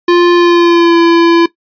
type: tone with pitch glide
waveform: square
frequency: 349.2 to 337.3 Hz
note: F4 to E4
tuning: 0 to +40 cents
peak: -5 dBFS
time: 0.08-1.46 s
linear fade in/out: 5 ms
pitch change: -60 cents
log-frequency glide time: 0.34-0.98 s
effects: noise-tail reverb RT60 0.1 s tail -17 dB re dry + resampled to 11025 Hz